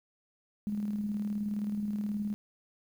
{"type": "tone with tremolo", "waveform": "sine", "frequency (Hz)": 207.7, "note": "G#3", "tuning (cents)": 0, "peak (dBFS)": -29, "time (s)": [0.67, 2.34], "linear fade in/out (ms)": 0, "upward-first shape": "square", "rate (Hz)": 19, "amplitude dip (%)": 35, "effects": ["10-bit"]}